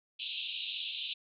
white band-pass noise, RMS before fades -39 dBFS, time 0.19-1.14 s, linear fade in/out 10 ms, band 2600 to 3900 Hz, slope 96 dB/octave, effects none

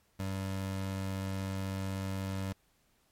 25% pulse tone, 96.2 Hz, G2, 32 cents flat, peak -30 dBFS, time 0.19-2.53 s, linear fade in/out 10 ms, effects pink hiss -71 dBFS RMS until 3.11 s + MP3 64 kbps

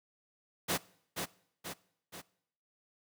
pink noise with echo, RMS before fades -31 dBFS, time 0.68-0.78 s, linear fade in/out 20 ms, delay 480 ms, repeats 3, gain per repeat -5 dB, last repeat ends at 2.22 s, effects noise-tail reverb RT60 0.7 s tail -22 dB re dry + high-pass 150 Hz 12 dB/octave

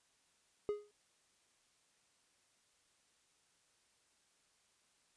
triangle tone with exponential decay, 415.3 Hz, G#4, in tune, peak -29 dBFS, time 0.69-0.91 s, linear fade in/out 0 ms, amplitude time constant 47 ms, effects white hiss -74 dBFS RMS until 5.16 s + resampled to 22050 Hz

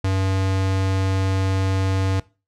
square tone, 95.6 Hz, G2, 43 cents flat, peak -19 dBFS, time 0.04-2.2 s, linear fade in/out 5 ms, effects noise-tail reverb RT60 0.3 s tail -20 dB re dry + low-pass 7000 Hz 12 dB/octave

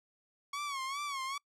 sawtooth tone with vibrato, 1111 Hz, C#6, 4 cents sharp, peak -32 dBFS, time 0.53-1.38 s, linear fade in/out 5 ms, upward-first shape sine, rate 2.5 Hz, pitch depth 96 cents each way, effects noise-tail reverb RT60 0.1 s tail -26 dB re dry + low-pass 9000 Hz 12 dB/octave

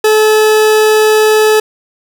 40% pulse tone, 431.1 Hz, A4, 35 cents flat, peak -5 dBFS, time 0.04-1.6 s, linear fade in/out 5 ms, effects none

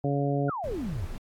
harmonic tone, 141.2 Hz, C#3, 32 cents sharp, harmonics 1 / 2 / 3 / 4 / 5, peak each -27 / -30 / -32 / -33 / -34 dBFS, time 0.04-0.5 s, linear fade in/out 2 ms
sine exponential sweep, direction down, 1486 to 72.8 Hz, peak -30 dBFS, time 0.48-1.07 s, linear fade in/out 10 ms
brown noise, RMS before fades -37 dBFS, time 0.64-1.18 s, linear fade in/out 0 ms
effects AAC 64 kbps

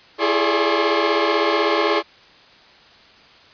sawtooth tone cluster, 335 / 410.7 / 426.8 / 581 / 1073 Hz, E4 / G#4 / G#4 / D5 / C6, +28 / -19 / +47 / -19 / +43 cents, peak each -19 dBFS, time 0.18-2.03 s, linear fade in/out 50 ms, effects white hiss -48 dBFS RMS until 3.53 s + resampled to 11025 Hz

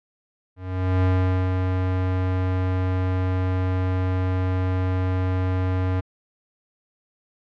square tone with ADSR envelope, 92.5 Hz, F#2, in tune, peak -17 dBFS, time 0.56-6.01 s, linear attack 470 ms, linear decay 460 ms, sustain -4 dB, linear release 15 ms, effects low-pass 2000 Hz 12 dB/octave

